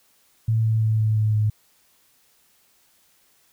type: tone with pitch steps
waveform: sine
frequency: 111.9 / 110.87 / 109.85 / 108.84 / 107.84 / 106.85 Hz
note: A2 / A2 / A2 / A2 / A2 / G#2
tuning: +30 / +14 / -2 / -18 / -34 / +50 cents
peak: -17 dBFS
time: 0.48-1.5 s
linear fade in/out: 5 ms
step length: 170 ms
effects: white hiss -61 dBFS RMS until 3.52 s